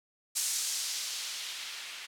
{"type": "noise with low-pass filter sweep", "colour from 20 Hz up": "violet", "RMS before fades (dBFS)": -36, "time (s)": [0.35, 2.07], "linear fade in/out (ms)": 20, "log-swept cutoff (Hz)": [7600, 2400], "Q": 1.1, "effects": []}